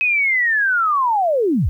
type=linear sweep; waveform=sine; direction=down; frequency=2554 to 49 Hz; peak=-14 dBFS; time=0.01-1.69 s; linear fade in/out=0 ms; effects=9-bit